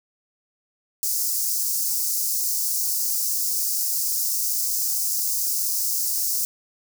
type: high-pass noise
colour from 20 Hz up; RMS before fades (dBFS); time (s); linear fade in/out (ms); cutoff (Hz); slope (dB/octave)
white; -24; 1.03-6.45; 0; 4900; 48
effects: none